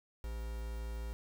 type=tone with quantisation; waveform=triangle; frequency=56.6 Hz; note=A1; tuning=50 cents sharp; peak=-36 dBFS; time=0.24-1.13 s; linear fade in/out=0 ms; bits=8; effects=none

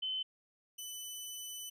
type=tone pair in turn; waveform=sine / 15% pulse; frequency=3053 / 2997 Hz; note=G7 / F#7; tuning=-46 / +22 cents; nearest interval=unison; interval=32 cents; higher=first; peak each=-34 / -35 dBFS; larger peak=first; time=0.02-0.23 / 0.78-1.7 s; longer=second; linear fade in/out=10 ms; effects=none

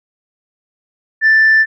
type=tone; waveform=sine; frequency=1767 Hz; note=A6; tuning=7 cents sharp; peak=-5 dBFS; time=1.21-1.66 s; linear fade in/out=50 ms; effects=tanh soft clip ceiling -4 dBFS

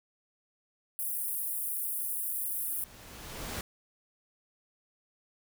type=high-pass noise; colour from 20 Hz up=pink; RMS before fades=-34 dBFS; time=0.99-2.84 s; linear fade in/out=0 ms; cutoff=9800 Hz; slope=48 dB/octave
type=noise with exponential growth; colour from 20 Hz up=pink; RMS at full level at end=-36 dBFS; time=1.95-3.61 s; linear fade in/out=2 ms; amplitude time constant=360 ms
effects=none

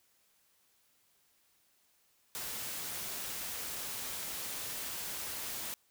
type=noise; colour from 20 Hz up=white; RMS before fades=-40 dBFS; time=2.35-5.74 s; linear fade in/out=0 ms; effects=white hiss -71 dBFS RMS until 5.9 s

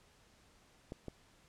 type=clicks; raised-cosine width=2 ms; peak=-29 dBFS; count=2; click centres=0.921 / 1.083 s; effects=pink hiss -66 dBFS RMS until 1.48 s + low-pass 9000 Hz 12 dB/octave

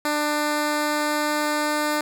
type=tone with pitch glide; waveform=10% pulse; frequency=298 to 299.9 Hz; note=D4 to D4; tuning=+25 to +36 cents; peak=-13 dBFS; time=0.05-2.01 s; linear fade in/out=2 ms; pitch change=+11 cents; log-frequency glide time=0.26-1.74 s; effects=none

